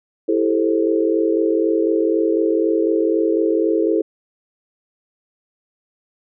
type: chord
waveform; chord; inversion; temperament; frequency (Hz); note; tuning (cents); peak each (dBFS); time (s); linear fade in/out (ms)
sine; A minor seventh; second; just; 330 / 396 / 440 / 528; E4 / G4 / A4 / C5; +2 / +18 / 0 / +16; -18 / -22 / -19 / -24; 0.28-4.02; 10
effects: none